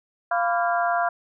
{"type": "harmonic tone with a mistuned harmonic", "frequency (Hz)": 231.5, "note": "A#3", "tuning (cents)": -12, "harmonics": [3, 4, 5, 6, 7], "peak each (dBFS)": [-22, -28, -31, -27, -32], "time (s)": [0.31, 1.09], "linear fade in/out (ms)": 5, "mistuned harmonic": 4, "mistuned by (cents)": 130, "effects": []}